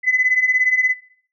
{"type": "beating tone pair", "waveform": "sine", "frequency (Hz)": [2002, 2019], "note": ["B6", "B6"], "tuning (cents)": [23, 38], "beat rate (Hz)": 17, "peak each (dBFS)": [-18, -15], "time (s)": [0.03, 0.95], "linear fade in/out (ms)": 50, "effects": ["noise-tail reverb RT60 0.5 s tail -18 dB re dry", "tanh soft clip ceiling -6 dBFS"]}